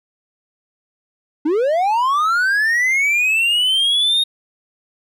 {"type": "linear sweep", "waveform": "triangle", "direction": "up", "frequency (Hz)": [283.7, 3729], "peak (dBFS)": -12, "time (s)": [1.45, 4.24], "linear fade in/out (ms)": 10, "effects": []}